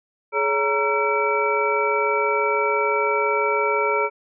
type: tone cluster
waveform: sine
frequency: 423.3 / 561 / 936 / 1350 / 2296 Hz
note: G#4 / C#5 / A#5 / E6 / D7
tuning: +33 / +21 / +7 / +41 / -40 cents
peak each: -23 / -26 / -24 / -25 / -25 dBFS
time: 0.32-4.1 s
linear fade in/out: 50 ms
effects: none